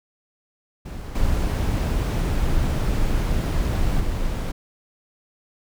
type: noise with level steps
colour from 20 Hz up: brown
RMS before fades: -31 / -21 / -24 dBFS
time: 0.85-4.52 s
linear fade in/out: 10 ms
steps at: 1.15 / 4 s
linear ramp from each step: 5 ms
effects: none